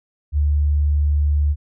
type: tone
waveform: sine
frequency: 73.42 Hz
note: D2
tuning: in tune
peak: -14 dBFS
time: 0.32-1.56 s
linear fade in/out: 50 ms
effects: none